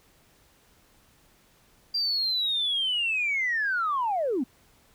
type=linear sweep; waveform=sine; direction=down; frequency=4757 to 223.5 Hz; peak=-23 dBFS; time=1.94-4.44 s; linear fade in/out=10 ms; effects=tanh soft clip ceiling -19 dBFS + pink hiss -61 dBFS RMS until 4.94 s